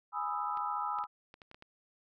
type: chord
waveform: sine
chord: E major seventh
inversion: first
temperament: equal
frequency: 830.6 / 987.8 / 1244.5 / 1318.5 Hz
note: G#5 / B5 / D#6 / E6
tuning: 0 / 0 / 0 / 0 cents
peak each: -38 dBFS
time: 0.12-1.07 s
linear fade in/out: 50 ms
type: clicks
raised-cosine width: 0.3 ms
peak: -35 dBFS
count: 8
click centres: 0.573 / 0.987 / 1.039 / 1.341 / 1.418 / 1.514 / 1.545 / 1.624 s
effects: none

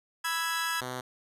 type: chord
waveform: sawtooth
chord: E major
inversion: second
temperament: equal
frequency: 987.8 / 1318.5 / 1661.2 Hz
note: B5 / E6 / G#6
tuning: 0 / 0 / 0 cents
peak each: -31 / -30 / -28 dBFS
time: 0.24-0.81 s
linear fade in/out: 10 ms
type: tone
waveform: 5% pulse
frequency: 126.5 Hz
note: B2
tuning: 42 cents sharp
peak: -23 dBFS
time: 0.81-1.01 s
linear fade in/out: 5 ms
effects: resampled to 32000 Hz

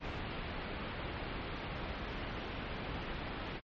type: low-pass noise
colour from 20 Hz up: pink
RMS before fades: -41 dBFS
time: 0-3.61 s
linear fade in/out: 50 ms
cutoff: 3400 Hz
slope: 24 dB/octave
effects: MP3 32 kbps

